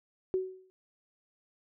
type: tone with exponential decay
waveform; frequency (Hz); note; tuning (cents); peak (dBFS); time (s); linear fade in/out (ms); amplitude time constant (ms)
sine; 374.5; F#4; +21; -24; 0.34-0.7; 0; 78
effects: none